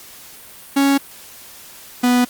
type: tone pair in turn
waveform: 45% pulse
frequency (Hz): 277.2 / 246.7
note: C#4 / B3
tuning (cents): 0 / -2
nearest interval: major second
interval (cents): 202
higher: first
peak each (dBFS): -12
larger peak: neither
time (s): 0.76-0.98 / 2.03-2.25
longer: neither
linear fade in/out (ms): 10
effects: white hiss -40 dBFS RMS until 2.29 s + Opus 48 kbps